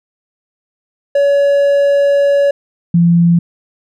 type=tone pair in turn; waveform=triangle / sine; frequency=565 / 170.86 Hz; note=C#5 / F3; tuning=+33 / -38 cents; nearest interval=octave + major sixth; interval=2071 cents; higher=first; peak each=-6 dBFS; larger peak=neither; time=1.15-2.51 / 2.94-3.39 s; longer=first; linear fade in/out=5 ms; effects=none